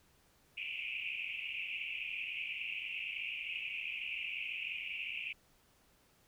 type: band-pass noise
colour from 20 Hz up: white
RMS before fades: -41 dBFS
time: 0.57-5.33 s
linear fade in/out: 10 ms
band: 2300 to 2800 Hz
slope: 96 dB/octave
effects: pink hiss -69 dBFS RMS until 6.27 s